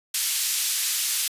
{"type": "band-pass noise", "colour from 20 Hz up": "white", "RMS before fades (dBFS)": -25, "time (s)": [0.14, 1.28], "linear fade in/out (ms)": 5, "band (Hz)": [2700, 13000], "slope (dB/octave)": 12, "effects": ["resampled to 32000 Hz"]}